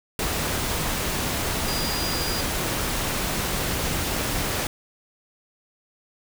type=tone in noise; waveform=sine; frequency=4860 Hz; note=D#8; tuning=42 cents flat; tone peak=-30 dBFS; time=1.68-2.41 s; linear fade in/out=2 ms; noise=pink; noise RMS=-26 dBFS; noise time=0.19-4.67 s; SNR=-7 dB; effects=none